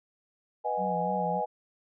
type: chord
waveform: sine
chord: G# minor seventh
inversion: first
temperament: equal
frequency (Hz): 493.9 / 622.3 / 740 / 830.6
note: B4 / D#5 / F#5 / G#5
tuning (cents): 0 / 0 / 0 / 0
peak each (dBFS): -34 / -34 / -35 / -30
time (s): 0.64-1.46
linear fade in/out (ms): 20
type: tone with vibrato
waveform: sine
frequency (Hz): 180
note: F#3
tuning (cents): -47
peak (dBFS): -33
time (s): 0.77-1.42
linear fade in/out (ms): 50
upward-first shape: sine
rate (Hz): 3.4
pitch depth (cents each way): 81
effects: none